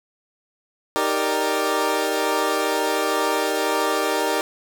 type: chord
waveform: 20% pulse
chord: Eb major seventh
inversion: none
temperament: equal with one note detuned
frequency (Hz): 310.1 / 392 / 466.2 / 587.3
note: Eb4 / G4 / Bb4 / D5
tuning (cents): -6 / 0 / 0 / 0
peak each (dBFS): -22 / -20 / -20 / -21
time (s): 0.96-4.41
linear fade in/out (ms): 0
effects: none